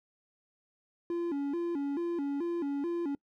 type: tone with vibrato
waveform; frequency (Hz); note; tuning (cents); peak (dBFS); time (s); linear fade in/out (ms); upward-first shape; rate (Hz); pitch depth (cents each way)
triangle; 311.1; D#4; 0; -28; 1.1-3.15; 2; square; 2.3; 170
effects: noise-tail reverb RT60 0.1 s tail -25 dB re dry